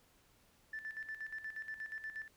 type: tone with tremolo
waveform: sine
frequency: 1760 Hz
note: A6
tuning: in tune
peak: -39 dBFS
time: 0.73-2.28 s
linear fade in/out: 5 ms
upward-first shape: square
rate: 8.4 Hz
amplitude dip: 70%
effects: tanh soft clip ceiling -35 dBFS + pink hiss -69 dBFS RMS until 2.36 s